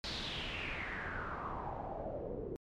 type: noise with low-pass filter sweep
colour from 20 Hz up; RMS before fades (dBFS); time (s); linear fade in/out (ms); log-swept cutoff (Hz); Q
pink; -41; 0.04-2.56; 0; 4500 to 390; 4.7
effects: MP3 64 kbps